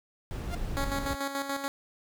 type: noise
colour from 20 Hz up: brown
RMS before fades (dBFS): -34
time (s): 0.31-1.15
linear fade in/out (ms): 0
type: tone with exponential growth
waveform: sawtooth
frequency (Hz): 697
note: F5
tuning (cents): -4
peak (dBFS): -29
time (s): 0.43-0.55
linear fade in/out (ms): 5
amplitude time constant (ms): 24
type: tone with tremolo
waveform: 10% pulse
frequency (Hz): 277.2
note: C#4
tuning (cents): 0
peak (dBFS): -21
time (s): 0.77-1.68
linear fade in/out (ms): 0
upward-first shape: square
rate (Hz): 6.9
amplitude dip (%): 55
effects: none